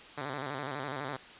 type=tone with vibrato; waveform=5% pulse; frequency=138.59 Hz; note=C#3; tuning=in tune; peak=-24 dBFS; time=0.17-1.17 s; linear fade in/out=10 ms; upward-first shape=square; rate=12 Hz; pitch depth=100 cents each way; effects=white hiss -50 dBFS RMS until 1.39 s + resampled to 8000 Hz